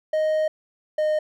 triangle tone pair in turn, 622.3 / 614.4 Hz, D#5 / D#5, 0 / -22 cents, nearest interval unison, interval 22 cents, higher first, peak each -17 dBFS, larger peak neither, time 0.13-0.48 / 0.98-1.19 s, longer first, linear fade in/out 5 ms, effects none

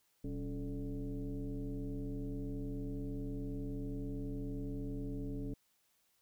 sine tone with frequency modulation, 122.3 Hz, B2, 16 cents flat, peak -37 dBFS, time 0.24-5.54 s, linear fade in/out 5 ms, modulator 157 Hz, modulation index 1.6, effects white hiss -75 dBFS RMS until 6.21 s

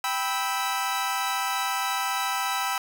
sawtooth chord, E minor, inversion first, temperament equal with one note detuned, 784 / 987.8 / 1305.6 Hz, G5 / B5 / E6, 0 / 0 / -17 cents, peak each -26 dBFS, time 0.04-2.78 s, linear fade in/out 2 ms, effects none

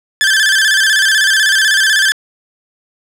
sawtooth tone with vibrato, 1648 Hz, G#6, 14 cents flat, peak -5 dBFS, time 0.21-2.12 s, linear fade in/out 0 ms, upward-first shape square, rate 16 Hz, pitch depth 82 cents each way, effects low-pass 10000 Hz 12 dB/octave + 7-bit

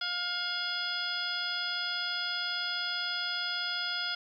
harmonic tone with a mistuned harmonic, 709 Hz, F5, 26 cents sharp, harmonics 1 / 2 / 3 / 4 / 5 / 6 / 7, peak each -45 / -35 / -44 / -42 / -36 / -43 / -37 dBFS, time 0.01-4.15 s, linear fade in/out 5 ms, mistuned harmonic 5, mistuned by -87 cents, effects 11-bit

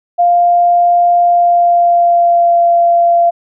sine tone with pitch glide, 699 to 687.8 Hz, F5 to F5, +1 to -27 cents, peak -6 dBFS, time 0.18-3.31 s, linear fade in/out 20 ms, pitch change -28 cents, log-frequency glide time 1.21-2.61 s, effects none

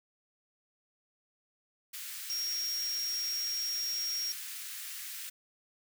white high-pass noise, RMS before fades -42 dBFS, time 1.93-5.3 s, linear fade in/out 10 ms, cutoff 1500 Hz, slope 24 dB/octave
sine tone, 5588 Hz, F8, in tune, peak -32 dBFS, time 2.3-4.32 s, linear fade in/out 0 ms
effects none

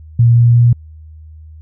sine tone with pitch steps, 118.1 / 118.85 / 119.61 Hz, A#2 / A#2 / A#2, +23 / +34 / +45 cents, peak -5 dBFS, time 0.19-0.73 s, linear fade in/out 5 ms, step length 180 ms, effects added 78 Hz sine -33 dBFS peak until 1.61 s

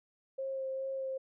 sine tone with vibrato, 533 Hz, C5, 32 cents sharp, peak -34 dBFS, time 0.38-1.18 s, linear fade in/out 10 ms, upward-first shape sine, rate 2.4 Hz, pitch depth 13 cents each way, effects none

